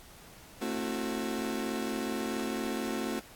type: chord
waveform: 35% pulse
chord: F# half-diminished seventh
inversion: first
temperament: just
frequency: 222 / 266.4 / 333 / 370 Hz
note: A3 / C4 / E4 / F#4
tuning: +16 / +31 / +18 / 0 cents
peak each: -34 / -35 / -38 / -36 dBFS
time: 0.61-3.2 s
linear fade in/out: 10 ms
effects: pink hiss -53 dBFS RMS until 3.35 s + AAC 64 kbps